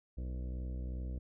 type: harmonic tone with a mistuned harmonic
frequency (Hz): 62.6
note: B1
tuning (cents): +24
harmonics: 1 / 2 / 3 / 4 / 5 / 6 / 7 / 8 / 9 / 10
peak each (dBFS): -37 / -48 / -50 / -54 / -54 / -63 / -62 / -59 / -63 / -66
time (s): 0.17-1.19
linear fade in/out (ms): 10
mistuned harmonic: 7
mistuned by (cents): +46
effects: none